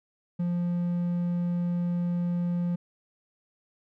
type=tone; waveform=triangle; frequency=174.7 Hz; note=F3; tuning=1 cent sharp; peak=-23 dBFS; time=0.39-2.76 s; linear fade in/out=10 ms; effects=none